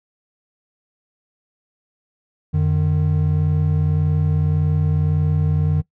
triangle tone pair together, 90 / 151.76 Hz, F#2 / D#3, -47 / -43 cents, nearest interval major sixth, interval 904 cents, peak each -17 / -15 dBFS, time 2.53-5.82 s, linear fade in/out 20 ms, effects noise-tail reverb RT60 0.1 s tail -20 dB re dry

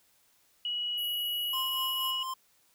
sine tone, 2919 Hz, F#7, 24 cents flat, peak -30 dBFS, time 0.65-2.23 s, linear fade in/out 2 ms
pink band-pass noise, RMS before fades -42 dBFS, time 0.97-2.12 s, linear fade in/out 20 ms, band 11000 to 14000 Hz, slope 96 dB/octave
square tone with tremolo, 1046.5 Hz, C6, in tune, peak -33 dBFS, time 1.53-2.34 s, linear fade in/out 5 ms, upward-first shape triangle, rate 4.2 Hz, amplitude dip 60%
effects white hiss -67 dBFS RMS until 2.74 s

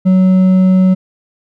triangle tone with hard clipping, 186.4 Hz, F#3, 13 cents sharp, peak -7 dBFS, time 0.05-0.95 s, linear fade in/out 20 ms, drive 7 dB, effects none

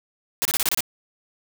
white noise bursts, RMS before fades -22 dBFS, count 7, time 0.42-0.806 s, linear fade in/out 0 ms, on 32 ms, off 27 ms, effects none

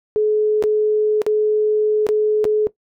sine tone with dropouts, 426.5 Hz, G#4, 46 cents sharp, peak -13 dBFS, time 0.16-2.67 s, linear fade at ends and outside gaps 0 ms, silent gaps 0.625-0.638 / 1.218-1.265 / 2.067-2.089 / 2.443-2.452 s, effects noise-tail reverb RT60 0.1 s tail -17 dB re dry

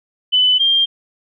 sine tone pair in turn, 3006 / 3193 Hz, F#7 / G7, +27 / +31 cents, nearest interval minor second, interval 104 cents, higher second, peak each -10 / -11 dBFS, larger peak first, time 0.32-0.59 / 0.59-0.86 s, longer neither, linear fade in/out 20 ms, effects none

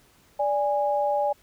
sine tone pair together, 584.5 / 824 Hz, D5 / G#5, -8 / -14 cents, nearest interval tritone, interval 594 cents, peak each -24 dBFS, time 0.39-1.33 s, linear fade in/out 10 ms, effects pink hiss -59 dBFS RMS until 1.42 s

